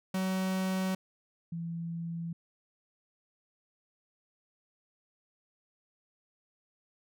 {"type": "tone pair in turn", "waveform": ["45% pulse", "sine"], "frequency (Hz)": [188.2, 167.67], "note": ["F#3", "E3"], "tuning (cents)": [30, 30], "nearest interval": "major second", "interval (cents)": 200, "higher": "first", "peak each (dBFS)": [-29, -34], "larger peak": "first", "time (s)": [[0.14, 0.95], [1.52, 2.33]], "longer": "neither", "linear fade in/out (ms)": 5, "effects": []}